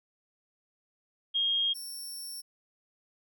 sine / 15% pulse tone pair in turn, 3244 / 5446 Hz, G#7 / F8, -41 / -44 cents, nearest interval major sixth, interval 897 cents, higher second, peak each -25 / -33 dBFS, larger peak first, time 1.34-1.74 / 1.74-2.42 s, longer second, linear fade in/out 20 ms, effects none

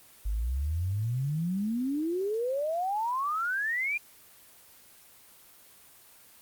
sine exponential sweep, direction up, 48.37 to 2451 Hz, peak -27 dBFS, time 0.25-3.98 s, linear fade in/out 10 ms, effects white hiss -55 dBFS RMS until 6.41 s + Opus 24 kbps

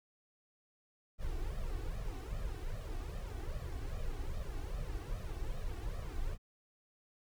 brown noise with flanger, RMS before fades -39 dBFS, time 1.18-6.38 s, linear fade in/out 50 ms, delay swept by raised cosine 1.6 to 2.7 ms, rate 2.5 Hz, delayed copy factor +0.8, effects none

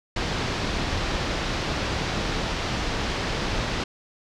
pink low-pass noise, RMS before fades -27 dBFS, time 0.16-3.84 s, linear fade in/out 5 ms, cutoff 5400 Hz, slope 24 dB/octave, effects none

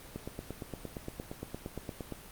click train, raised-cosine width 2 ms, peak -24 dBFS, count 18, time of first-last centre 0.16-2.123 s, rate 8.66 Hz, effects pink hiss -50 dBFS RMS until 2.31 s + Opus 32 kbps

